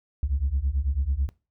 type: beating tone pair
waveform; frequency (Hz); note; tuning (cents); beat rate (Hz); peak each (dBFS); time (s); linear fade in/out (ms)
sine; 64 / 73.1; C2 / D2; -38 / -7; 9.1; -25 / -24; 0.23-1.29; 0
effects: noise-tail reverb RT60 0.3 s tail -21 dB re dry + tanh soft clip ceiling -17 dBFS